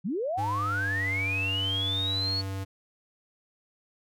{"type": "linear sweep", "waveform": "sine", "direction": "up", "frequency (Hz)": [151.6, 4435], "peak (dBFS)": -27, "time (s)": [0.04, 2.42], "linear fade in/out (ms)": 20}
{"type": "tone with pitch glide", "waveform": "square", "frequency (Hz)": [102.4, 96.71], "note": ["G#2", "G2"], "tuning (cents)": [-24, -23], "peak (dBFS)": -32, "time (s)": [0.37, 2.65], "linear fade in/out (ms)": 20, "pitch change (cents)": -99, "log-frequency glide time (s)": [0.48, 1.05]}
{"effects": []}